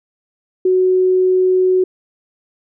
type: tone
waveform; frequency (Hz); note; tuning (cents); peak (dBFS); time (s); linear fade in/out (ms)
sine; 370.4; F#4; +2; -10; 0.65-1.84; 5
effects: none